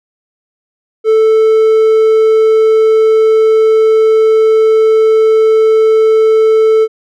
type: tone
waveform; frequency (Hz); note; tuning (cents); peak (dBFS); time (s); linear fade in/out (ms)
triangle; 440; A4; 0; -3; 1.04-6.88; 50
effects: none